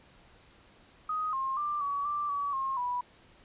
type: tone with pitch steps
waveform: sine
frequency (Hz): 1251 / 1066 / 1185 / 1133 / 1177 / 1139 / 1072 / 982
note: D#6 / C6 / D6 / C#6 / D6 / C#6 / C6 / B5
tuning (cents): +9 / +32 / +15 / +37 / +3 / +47 / +42 / -10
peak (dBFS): -29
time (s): 1.09-3.01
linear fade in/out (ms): 5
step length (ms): 240
effects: pink hiss -59 dBFS RMS until 3.44 s + resampled to 8000 Hz